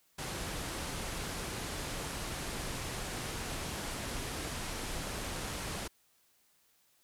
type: low-pass noise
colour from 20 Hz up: pink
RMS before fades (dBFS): -39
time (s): 0.18-5.88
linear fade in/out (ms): 10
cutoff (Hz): 12000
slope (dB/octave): 48
effects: white hiss -70 dBFS RMS until 7.03 s